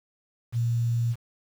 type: tone with quantisation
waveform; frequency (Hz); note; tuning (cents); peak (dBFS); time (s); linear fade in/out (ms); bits
sine; 117.8; A#2; +19; -22; 0.52-1.16; 50; 8
effects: none